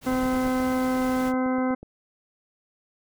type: noise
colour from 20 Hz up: pink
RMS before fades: -39 dBFS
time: 0.01-1.33 s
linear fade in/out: 50 ms
type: harmonic tone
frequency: 256.9 Hz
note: C4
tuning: 32 cents flat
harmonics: 1 / 2 / 3 / 4 / 5 / 6 / 8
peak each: -23 / -29 / -33 / -35 / -37 / -39 / -41 dBFS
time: 0.06-1.75 s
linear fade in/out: 10 ms
type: click train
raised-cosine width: 2 ms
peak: -28 dBFS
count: 15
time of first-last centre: 0.11-1.83 s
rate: 8.14 Hz
type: noise bursts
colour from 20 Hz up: brown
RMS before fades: -34 dBFS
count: 4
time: 0.12-0.477 s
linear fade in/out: 0 ms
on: 39 ms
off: 67 ms
effects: none